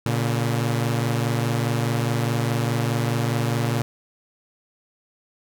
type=tone pair together; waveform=sawtooth; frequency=117 / 141.82 Hz; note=A#2 / C#3; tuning=+7 / +40 cents; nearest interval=minor third; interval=333 cents; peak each=-18 / -22 dBFS; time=0.06-3.82 s; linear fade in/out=0 ms; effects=none